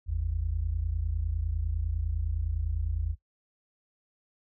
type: tone pair together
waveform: sine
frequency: 50.9 / 80.8 Hz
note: G#1 / E2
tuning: -34 / -34 cents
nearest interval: minor sixth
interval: 800 cents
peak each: -30 / -30 dBFS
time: 0.06-3.16 s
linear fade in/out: 50 ms
effects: noise-tail reverb RT60 0.1 s tail -17 dB re dry